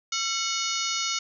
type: harmonic tone with a mistuned harmonic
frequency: 734 Hz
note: F#5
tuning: 14 cents flat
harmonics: 2 / 3 / 4 / 5 / 6 / 7 / 8 / 9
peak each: -34 / -34 / -34 / -34 / -34 / -34 / -34 / -34 dBFS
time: 0.12-1.19 s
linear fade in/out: 5 ms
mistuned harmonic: 2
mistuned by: -140 cents
effects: none